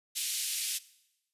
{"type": "band-pass noise", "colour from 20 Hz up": "white", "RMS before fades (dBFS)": -34, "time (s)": [0.15, 0.79], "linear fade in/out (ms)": 20, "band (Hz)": [2500, 12000], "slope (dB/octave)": 24, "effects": ["noise-tail reverb RT60 0.9 s tail -19 dB re dry", "resampled to 32000 Hz"]}